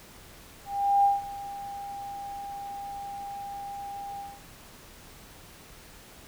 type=tone with ADSR envelope; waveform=sine; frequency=801 Hz; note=G5; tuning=37 cents sharp; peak=-17 dBFS; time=0.65-4.41 s; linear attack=390 ms; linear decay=170 ms; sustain=-18 dB; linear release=210 ms; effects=pink hiss -50 dBFS RMS until 6.27 s